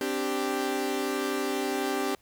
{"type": "chord", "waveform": "sawtooth", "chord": "C suspended second", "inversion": "none", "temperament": "equal", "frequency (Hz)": [261.6, 293.7, 392], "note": ["C4", "D4", "G4"], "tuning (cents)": [0, 0, 0], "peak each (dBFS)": [-29, -29, -26], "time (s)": [0.01, 2.15], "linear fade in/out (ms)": 2, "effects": ["pink hiss -63 dBFS RMS until 2.21 s"]}